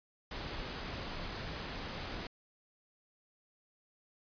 pink noise, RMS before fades -41 dBFS, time 0.31-2.27 s, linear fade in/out 2 ms, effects resampled to 11025 Hz

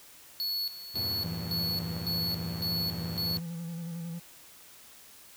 square tone with tremolo, 4401 Hz, C#8, 13 cents flat, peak -30 dBFS, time 0.4-3.37 s, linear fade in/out 0 ms, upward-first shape square, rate 1.8 Hz, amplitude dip 75%
sawtooth chord, E diminished, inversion none, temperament equal, 82.41 / 98 / 116.54 Hz, E2 / G2 / Bb2, 0 / 0 / 0 cents, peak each -38 dBFS, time 0.94-3.4 s, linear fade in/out 20 ms
triangle tone with vibrato, 168.2 Hz, E3, 35 cents sharp, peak -33 dBFS, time 1.23-4.2 s, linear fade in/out 20 ms, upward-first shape square, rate 11 Hz, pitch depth 34 cents each way
effects white hiss -53 dBFS RMS until 5.36 s

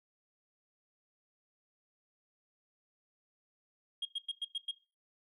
sine tone bursts, 3252 Hz, G#7, 37 cents flat, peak -31 dBFS, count 6, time 4.02-4.712 s, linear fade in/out 5 ms, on 32 ms, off 100 ms, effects noise-tail reverb RT60 0.3 s tail -19 dB re dry + tanh soft clip ceiling -32 dBFS

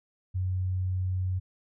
sine tone, 92.5 Hz, F#2, in tune, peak -26 dBFS, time 0.34-1.4 s, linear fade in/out 20 ms, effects none

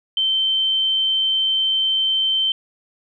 sine tone, 3104 Hz, G7, 18 cents flat, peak -16 dBFS, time 0.17-2.52 s, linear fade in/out 2 ms, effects none

